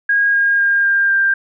sine tone with pitch steps, 1635 / 1622.8 / 1610.6 / 1598.6 / 1586.6 Hz, G#6 / G#6 / G6 / G6 / G6, -28 / -41 / +46 / +33 / +20 cents, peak -11 dBFS, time 0.09-1.34 s, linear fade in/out 5 ms, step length 250 ms, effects none

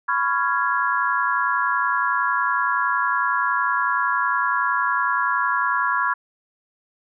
sine chord, C# dominant seventh, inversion third, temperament just, 997.9 / 1108.7 / 1385.9 / 1663.1 Hz, B5 / C#6 / E#6 / G#6, +18 / 0 / -14 / +2 cents, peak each -24 dBFS, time 0.08-6.14 s, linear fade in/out 10 ms, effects none

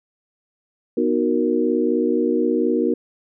sine chord, B major seventh, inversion none, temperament equal, 246.9 / 311.1 / 370 / 466.2 Hz, B3 / D#4 / F#4 / A#4, 0 / 0 / 0 / 0 cents, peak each -22 dBFS, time 0.97-2.94 s, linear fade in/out 5 ms, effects none

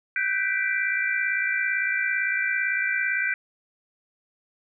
sine chord, G major seventh, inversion third, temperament equal with one note detuned, 1510.2 / 1568 / 1975.5 / 2349 Hz, F#6 / G6 / B6 / D7, +35 / 0 / 0 / 0 cents, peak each -28 dBFS, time 0.16-3.34 s, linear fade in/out 2 ms, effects none

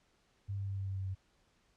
sine tone with pitch steps, 99.4 / 98.66 / 97.92 / 97.19 / 96.46 / 95.74 / 95.02 Hz, G2 / G2 / G2 / G2 / G2 / G2 / F#2, +25 / +12 / -1 / -14 / -27 / -40 / +47 cents, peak -35 dBFS, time 0.48-1.152 s, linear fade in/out 20 ms, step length 96 ms, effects pink hiss -72 dBFS RMS until 1.76 s + low-pass 7000 Hz 12 dB/octave

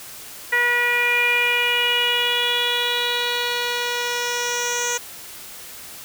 10% pulse tone with low-pass filter sweep, 483.2 Hz, B4, 38 cents flat, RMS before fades -21 dBFS, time 0.52-4.98 s, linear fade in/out 10 ms, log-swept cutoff 2000 to 6400 Hz, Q 5.9, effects white hiss -38 dBFS RMS until 6.04 s

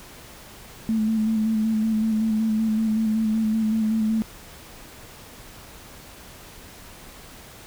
sine tone with vibrato, 219.4 Hz, A3, 5 cents flat, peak -19 dBFS, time 0.89-4.22 s, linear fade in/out 0 ms, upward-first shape square, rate 5.3 Hz, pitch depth 24 cents each way, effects pink hiss -44 dBFS RMS until 7.66 s

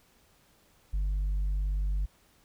sine tone with tanh clipping, 49 Hz, G1, in tune, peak -27 dBFS, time 0.93-2.06 s, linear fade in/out 10 ms, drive 2 dB, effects pink hiss -64 dBFS RMS until 2.44 s

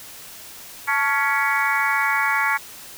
harmonic tone with a mistuned harmonic, 279.2 Hz, C#4, 13 cents sharp, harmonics 3 / 4 / 5 / 6 / 7 / 8, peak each -25 / -25 / -25 / -25 / -25 / -25 dBFS, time 0.87-2.58 s, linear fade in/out 20 ms, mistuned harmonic 3, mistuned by +80 cents, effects white hiss -40 dBFS RMS until 2.97 s

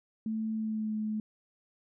sine tone with pitch glide, 220 to 215.1 Hz, A3 to A3, 0 to -39 cents, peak -30 dBFS, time 0.26-1.2 s, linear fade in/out 2 ms, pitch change -39 cents, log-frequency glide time 0.53-0.95 s, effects none

